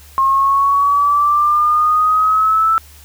sine exponential sweep, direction up, 1071 to 1325 Hz, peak -10 dBFS, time 0.18-2.78 s, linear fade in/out 0 ms, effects added 73 Hz sine -41 dBFS peak until 3.04 s + white hiss -44 dBFS RMS until 3.04 s

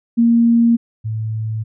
sine tone pair in turn, 233.1 / 110.01 Hz, A#3 / A2, 0 / 0 cents, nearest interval octave + minor second, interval 1300 cents, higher first, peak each -9 / -19 dBFS, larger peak first, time 0.17-0.77 / 1.04-1.64 s, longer neither, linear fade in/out 20 ms, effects none

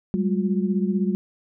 sine tone cluster, 191.2 / 207 / 357.6 Hz, G3 / G#3 / F4, -43 / -5 / +41 cents, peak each -22 / -24 / -29 dBFS, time 0.14-1.15 s, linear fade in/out 0 ms, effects none

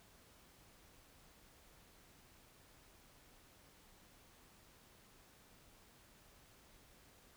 silence, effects pink hiss -65 dBFS RMS until 7.36 s

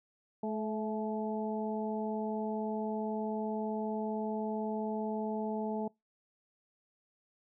harmonic tone with a mistuned harmonic, 215.5 Hz, A3, 36 cents flat, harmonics 1 / 2 / 3 / 4, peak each -35 / -38 / -40 / -41 dBFS, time 0.43-5.88 s, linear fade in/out 5 ms, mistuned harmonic 3, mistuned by +34 cents, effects noise-tail reverb RT60 0.2 s tail -26 dB re dry

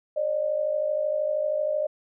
sine tone pair together, 553.1 / 606 Hz, C#5 / D#5, -4 / -46 cents, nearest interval major second, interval 158 cents, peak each -29 / -24 dBFS, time 0.16-1.87 s, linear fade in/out 10 ms, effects none

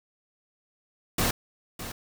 pink noise with echo, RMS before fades -25 dBFS, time 1.18-1.31 s, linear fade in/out 5 ms, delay 610 ms, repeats 1, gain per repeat -12 dB, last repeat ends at 1.92 s, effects none

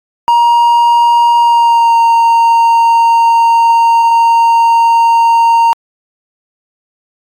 triangle tone with pitch glide, 944 to 924.6 Hz, A#5 to A#5, +22 to -14 cents, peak -3 dBFS, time 0.28-5.73 s, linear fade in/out 0 ms, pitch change -36 cents, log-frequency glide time 1.38-1.98 s, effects AAC 64 kbps

